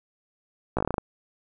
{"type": "slowing click train", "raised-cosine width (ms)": 1, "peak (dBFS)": -11, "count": 9, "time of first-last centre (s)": [0.77, 0.982], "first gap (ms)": 16, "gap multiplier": 1.14, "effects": []}